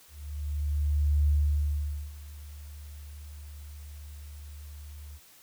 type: tone with ADSR envelope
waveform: sine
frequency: 73.42 Hz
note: D2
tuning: in tune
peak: -20 dBFS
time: 0.08-5.2 s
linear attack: 1200 ms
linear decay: 840 ms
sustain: -21 dB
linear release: 51 ms
effects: white hiss -56 dBFS RMS until 5.42 s